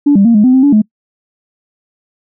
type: tone with pitch steps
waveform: sine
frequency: 288.1 / 198.2 / 232.5 / 209.2 / 254.9 / 261.7 / 285.6 / 213.4 Hz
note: D4 / G3 / A#3 / G#3 / C4 / C4 / D4 / G#3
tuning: -33 / +19 / -4 / +13 / -45 / 0 / -48 / +47 cents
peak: -3 dBFS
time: 0.06-0.82 s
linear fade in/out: 10 ms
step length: 95 ms
effects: noise-tail reverb RT60 0.1 s tail -26 dB re dry + tanh soft clip ceiling 0 dBFS